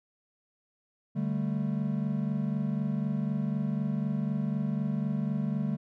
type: chord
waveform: triangle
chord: D suspended fourth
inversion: none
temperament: equal with one note detuned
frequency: 148.02 / 196 / 220 Hz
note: D3 / G3 / A3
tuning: +14 / 0 / 0 cents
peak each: -30 dBFS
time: 1.15-5.77 s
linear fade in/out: 20 ms
effects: none